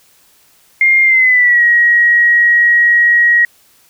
sine tone with pitch glide, 2118 to 1897.9 Hz, C7 to A#6, +21 to +31 cents, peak -6 dBFS, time 0.81-3.45 s, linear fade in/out 2 ms, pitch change -190 cents, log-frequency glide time 1.03-1.63 s, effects white hiss -50 dBFS RMS until 3.89 s

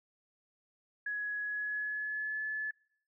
sine tone with pitch glide, 1678 to 1725.2 Hz, G#6 to A6, +17 to -35 cents, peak -33 dBFS, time 1.06-2.71 s, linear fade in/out 5 ms, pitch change +48 cents, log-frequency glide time 1.41-2.41 s, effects noise-tail reverb RT60 0.7 s tail -24 dB re dry

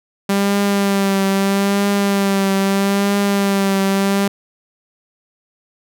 sawtooth tone with vibrato, 197.8 Hz, G3, 16 cents sharp, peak -10 dBFS, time 0.29-4.28 s, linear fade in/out 5 ms, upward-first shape triangle, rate 0.78 Hz, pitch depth 33 cents each way, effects none

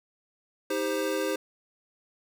square tone cluster, 315.9 / 397.8 / 522 Hz, D#4 / G4 / C5, +26 / +25 / -4 cents, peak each -33 / -32 / -31 dBFS, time 0.7-1.36 s, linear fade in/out 5 ms, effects none

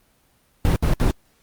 brown noise bursts, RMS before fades -17 dBFS, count 3, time 0.65-1.11 s, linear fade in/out 0 ms, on 110 ms, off 65 ms, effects pink hiss -61 dBFS RMS until 1.42 s + Opus 24 kbps

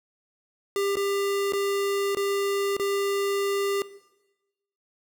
square tone with dropouts, 398.5 Hz, G4, 28 cents sharp, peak -24 dBFS, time 0.76-3.82 s, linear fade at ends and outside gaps 1 ms, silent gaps 0.956-0.969 / 1.523-1.534 / 2.149-2.17 / 2.767-2.797 s, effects noise-tail reverb RT60 1.0 s tail -17 dB re dry

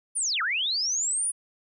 sine linear two-way sweep, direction down then up, 9956 to 1216 to 9956 Hz, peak -24 dBFS, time 0.15-1.32 s, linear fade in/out 20 ms, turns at 0.42 s, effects none

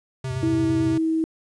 square tone with vibrato, 130 Hz, C3, 11 cents flat, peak -27 dBFS, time 0.24-0.98 s, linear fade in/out 5 ms, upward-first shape sine, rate 8.8 Hz, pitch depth 22 cents each way
sine tone with tremolo, 100 Hz, G2, 35 cents sharp, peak -25 dBFS, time 0.3-0.94 s, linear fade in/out 10 ms, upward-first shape sine, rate 18 Hz, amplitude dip 100%
sine tone with pitch glide, 325.7 to 321.2 Hz, E4 to E4, -21 to -45 cents, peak -19 dBFS, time 0.43-1.24 s, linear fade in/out 0 ms, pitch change -24 cents, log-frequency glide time 0.55-1.12 s
effects resampled to 22050 Hz + 9-bit

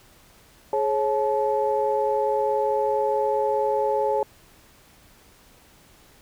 sine tone cluster, 421.4 / 546 / 864 Hz, G#4 / C#5 / A5, +25 / -26 / -32 cents, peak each -24 dBFS, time 0.73-4.23 s, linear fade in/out 2 ms, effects tanh soft clip ceiling -10 dBFS + pink hiss -54 dBFS RMS until 6.21 s

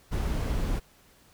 brown noise, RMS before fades -28 dBFS, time 0.11-0.8 s, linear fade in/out 20 ms, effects pink hiss -59 dBFS RMS until 1.33 s

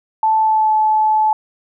sine tone with pitch glide, 877 to 864.4 Hz, A5 to A5, -6 to -31 cents, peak -11 dBFS, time 0.23-1.33 s, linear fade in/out 2 ms, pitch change -25 cents, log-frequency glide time 0.38-0.73 s, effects none

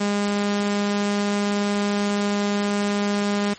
sawtooth tone, 203.9 Hz, G#3, 32 cents flat, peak -16 dBFS, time 0-3.54 s, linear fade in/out 10 ms, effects white hiss -41 dBFS RMS until 3.58 s + MP3 32 kbps

